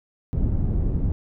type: low-pass noise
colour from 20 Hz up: pink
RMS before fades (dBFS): -22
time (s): 0.33-1.12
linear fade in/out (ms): 0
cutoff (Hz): 190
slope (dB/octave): 12
effects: none